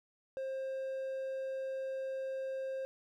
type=tone; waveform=triangle; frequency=531 Hz; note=C5; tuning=25 cents sharp; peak=-34 dBFS; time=0.37-2.85 s; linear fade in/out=0 ms; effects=none